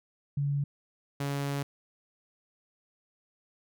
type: tone pair in turn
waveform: sine / sawtooth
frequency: 142.1 / 140.96 Hz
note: C#3 / C#3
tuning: +43 / +29 cents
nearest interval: unison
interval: 14 cents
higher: first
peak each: -26 dBFS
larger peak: neither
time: 0.37-0.64 / 1.2-1.63 s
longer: second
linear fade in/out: 5 ms
effects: none